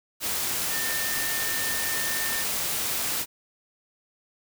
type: tone in noise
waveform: sine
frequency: 1800 Hz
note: A6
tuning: 39 cents sharp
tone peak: -32 dBFS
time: 0.69-2.45 s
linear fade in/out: 50 ms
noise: white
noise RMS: -28 dBFS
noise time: 0.2-3.26 s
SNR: -7 dB
effects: none